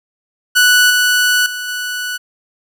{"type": "tone with level steps", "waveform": "sawtooth", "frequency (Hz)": 1480, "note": "F#6", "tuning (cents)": 0, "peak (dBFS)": [-4, -7, -18, -16], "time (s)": [0.55, 2.18], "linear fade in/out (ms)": 20, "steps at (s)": [0.9, 1.46, 1.68], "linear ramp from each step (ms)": 2, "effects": []}